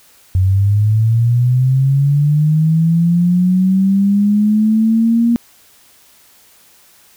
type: linear sweep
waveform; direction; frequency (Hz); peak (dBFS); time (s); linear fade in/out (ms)
sine; up; 91.5 to 236.8; -9; 0.35-5.36; 0
effects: white hiss -48 dBFS RMS until 7.16 s